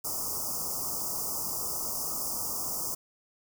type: band-stop noise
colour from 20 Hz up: white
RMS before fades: -33 dBFS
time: 0.04-2.95 s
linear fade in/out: 10 ms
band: 1300 to 4900 Hz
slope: 96 dB/octave
effects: none